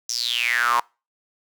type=tone with high-pass filter sweep; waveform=sawtooth; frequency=120 Hz; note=B2; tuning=49 cents flat; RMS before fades=-22 dBFS; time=0.09-0.8 s; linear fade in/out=5 ms; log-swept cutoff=6000 to 950 Hz; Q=9.9; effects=noise-tail reverb RT60 0.3 s tail -25 dB re dry